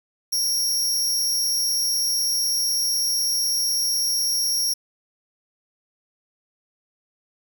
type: tone with amplitude modulation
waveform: sawtooth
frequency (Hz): 5588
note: F8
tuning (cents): 0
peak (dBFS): -14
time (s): 0.32-4.74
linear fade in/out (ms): 10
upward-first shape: sine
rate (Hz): 236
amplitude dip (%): 80
effects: 8-bit